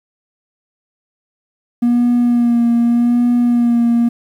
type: tone with vibrato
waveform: triangle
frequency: 238.5 Hz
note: A#3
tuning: 40 cents sharp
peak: -7 dBFS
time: 1.82-4.09 s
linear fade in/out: 10 ms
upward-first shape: sine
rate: 0.84 Hz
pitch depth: 25 cents each way
effects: tanh soft clip ceiling -5 dBFS + 8-bit